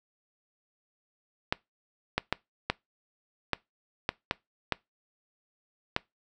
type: clicks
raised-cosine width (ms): 0.3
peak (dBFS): -9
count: 9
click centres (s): 1.525 / 2.18 / 2.326 / 2.7 / 3.533 / 4.091 / 4.311 / 4.723 / 5.964
effects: noise-tail reverb RT60 0.2 s tail -23 dB re dry